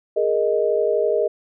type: chord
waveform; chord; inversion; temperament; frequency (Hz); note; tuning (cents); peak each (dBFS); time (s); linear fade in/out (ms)
sine; Ab suspended second; none; just; 415.3 / 467.2 / 623; Ab4 / Bb4 / Eb5; 0 / +4 / +2; -21; 0.16-1.28; 10
effects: none